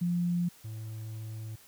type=tone pair in turn; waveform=sine / triangle; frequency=174.61 / 110 Hz; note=F3 / A2; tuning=0 / 0 cents; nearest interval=minor sixth; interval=800 cents; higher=first; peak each=-26 / -35 dBFS; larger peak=first; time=0.01-0.49 / 0.64-1.56 s; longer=second; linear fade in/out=10 ms; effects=white hiss -57 dBFS RMS until 1.67 s